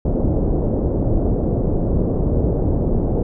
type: low-pass noise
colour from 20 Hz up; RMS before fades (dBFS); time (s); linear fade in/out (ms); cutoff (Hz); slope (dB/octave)
pink; -18; 0.05-3.23; 5; 560; 24
effects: none